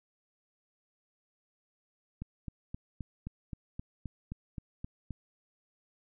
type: click train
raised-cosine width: 5 ms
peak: -26 dBFS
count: 12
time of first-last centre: 2.22-5.107 s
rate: 3.81 Hz
effects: none